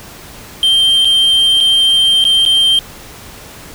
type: tone with dropouts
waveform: triangle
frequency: 3153 Hz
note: G7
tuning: 9 cents sharp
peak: -6 dBFS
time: 0.63-2.79 s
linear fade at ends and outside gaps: 1 ms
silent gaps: 1.048-1.053 / 1.604-1.608 / 2.241-2.251 / 2.452-2.461 s
effects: pink hiss -34 dBFS RMS until 3.74 s